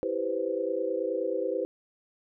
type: chord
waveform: sine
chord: C major seventh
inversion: first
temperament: equal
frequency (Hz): 329.6 / 392 / 493.9 / 523.3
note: E4 / G4 / B4 / C5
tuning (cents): 0 / 0 / 0 / 0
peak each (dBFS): -35 / -33 / -31 / -32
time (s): 0.03-1.65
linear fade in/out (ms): 0
effects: none